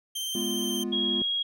sawtooth tone with vibrato, 3136 Hz, G7, in tune, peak -27 dBFS, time 0.15-0.84 s, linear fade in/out 10 ms, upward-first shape triangle, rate 17 Hz, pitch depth 20 cents each way
triangle chord, F diminished, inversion first, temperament equal, 207.7 / 246.9 / 349.2 Hz, Ab3 / Cb4 / F4, 0 / 0 / 0 cents, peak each -31 dBFS, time 0.35-1.22 s, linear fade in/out 2 ms
sine tone, 3291 Hz, G#7, 16 cents flat, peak -25 dBFS, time 0.92-1.43 s, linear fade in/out 10 ms
effects none

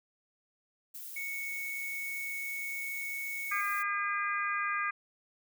violet noise, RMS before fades -44 dBFS, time 0.94-3.83 s, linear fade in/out 10 ms
triangle tone, 2217 Hz, C#7, in tune, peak -34 dBFS, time 1.16-3.61 s, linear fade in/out 5 ms
harmonic tone, 404.9 Hz, G#4, 44 cents flat, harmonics 3 / 4 / 5 / 6, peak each -33 / -35 / -37 / -39 dBFS, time 3.51-4.91 s, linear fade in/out 10 ms
effects none

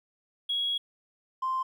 triangle tone pair in turn, 3322 / 1044.3 Hz, G#7 / C6, 0 / -4 cents, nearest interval octave + minor sixth, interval 2004 cents, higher first, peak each -23 dBFS, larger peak neither, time 0.49-0.78 / 1.42-1.63 s, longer first, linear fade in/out 10 ms, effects tanh soft clip ceiling -24 dBFS

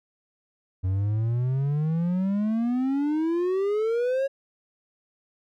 triangle exponential sweep, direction up, 91.2 to 554.4 Hz, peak -20 dBFS, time 0.83-4.28 s, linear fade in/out 20 ms, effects none

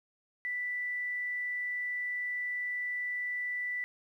sine tone, 1975.5 Hz, B6, in tune, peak -32 dBFS, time 0.45-3.84 s, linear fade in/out 0 ms, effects 11-bit

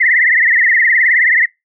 sine tone with vibrato, 1936 Hz, B6, 35 cents flat, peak -8 dBFS, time 0-1.46 s, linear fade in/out 10 ms, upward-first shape triangle, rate 19 Hz, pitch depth 160 cents each way, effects noise-tail reverb RT60 0.2 s tail -25 dB re dry

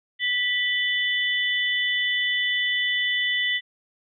sine tone cluster, 1967 / 3003 / 3491 Hz, B6 / F#7 / A7, -7 / +25 / -14 cents, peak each -23 / -27 / -29 dBFS, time 0.19-3.61 s, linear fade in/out 50 ms, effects none

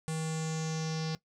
square tone with low-pass filter sweep, 159.2 Hz, D#3, 40 cents sharp, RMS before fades -34 dBFS, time 0.08-1.15 s, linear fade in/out 0 ms, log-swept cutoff 8800 to 5000 Hz, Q 4.4, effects noise-tail reverb RT60 0.1 s tail -17 dB re dry

